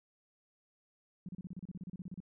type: tone bursts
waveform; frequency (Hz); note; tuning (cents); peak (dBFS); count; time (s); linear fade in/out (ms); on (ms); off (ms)
sine; 181.5; F#3; -33; -40; 16; 1.26-2.203; 2; 28; 33
effects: none